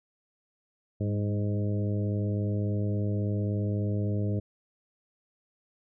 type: harmonic tone with a mistuned harmonic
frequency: 103.6 Hz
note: G#2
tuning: 4 cents flat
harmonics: 1 / 2 / 3 / 4 / 5 / 6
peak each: -27 / -33 / -37 / -39 / -41 / -43 dBFS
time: 1-4.4 s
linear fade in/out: 10 ms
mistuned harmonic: 2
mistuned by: -37 cents
effects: none